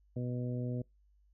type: harmonic tone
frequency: 123.47 Hz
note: B2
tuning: in tune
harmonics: 1 / 2 / 3 / 4 / 5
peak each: -35 / -39 / -46 / -45 / -49 dBFS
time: 0.16-0.82 s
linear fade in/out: 5 ms
effects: noise-tail reverb RT60 0.2 s tail -26 dB re dry + added 50 Hz sine -64 dBFS peak until 1.33 s